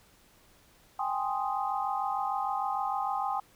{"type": "chord", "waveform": "sine", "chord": "Ab major seventh", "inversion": "third", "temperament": "equal", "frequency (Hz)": [784, 830.6, 1046.5, 1244.5], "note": ["G5", "Ab5", "C6", "Eb6"], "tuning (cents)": [0, 0, 0, 0], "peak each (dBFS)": [-32, -34, -35, -36], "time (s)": [0.99, 3.4], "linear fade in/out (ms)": 5, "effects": ["pink hiss -61 dBFS RMS until 3.55 s"]}